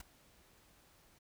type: noise with ADSR envelope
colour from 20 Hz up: pink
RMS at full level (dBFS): -45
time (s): 0-1.19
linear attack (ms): 4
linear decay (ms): 12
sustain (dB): -21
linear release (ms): 14
effects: none